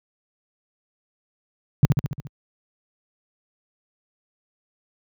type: tone with echo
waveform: sine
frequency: 140.7 Hz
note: C#3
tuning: 26 cents sharp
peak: -8 dBFS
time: 1.83-1.85 s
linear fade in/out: 0 ms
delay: 70 ms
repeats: 6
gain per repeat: -4 dB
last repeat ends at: 2.27 s
effects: high-pass 60 Hz 12 dB/octave